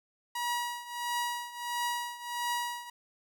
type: tone with tremolo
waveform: sawtooth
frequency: 961 Hz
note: B5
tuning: 48 cents flat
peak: -25 dBFS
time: 0.35-2.9 s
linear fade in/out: 5 ms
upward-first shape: triangle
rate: 1.5 Hz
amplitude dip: 85%
effects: none